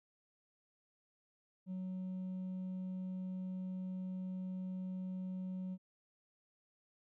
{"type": "tone with hard clipping", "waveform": "triangle", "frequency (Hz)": 185.6, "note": "F#3", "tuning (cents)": 6, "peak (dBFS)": -38, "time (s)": [1.66, 5.78], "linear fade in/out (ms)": 50, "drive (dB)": 1, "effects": []}